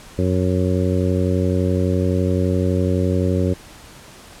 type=harmonic tone; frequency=91.8 Hz; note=F#2; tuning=13 cents flat; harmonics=1 / 2 / 3 / 4 / 5 / 6; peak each=-19 / -22 / -24 / -25 / -26 / -27 dBFS; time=0.18-3.54 s; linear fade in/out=10 ms; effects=pink hiss -42 dBFS RMS until 4.4 s + low-pass 11000 Hz 12 dB/octave